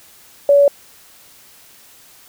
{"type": "tone", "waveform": "sine", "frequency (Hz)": 568, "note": "C#5", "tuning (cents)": 42, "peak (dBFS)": -7, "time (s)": [0.49, 0.68], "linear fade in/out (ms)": 2, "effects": ["white hiss -46 dBFS RMS until 2.28 s"]}